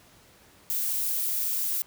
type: noise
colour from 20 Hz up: violet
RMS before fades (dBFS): -28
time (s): 0.7-1.82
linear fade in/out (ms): 0
effects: pink hiss -56 dBFS RMS until 1.86 s + high-pass 60 Hz 12 dB/octave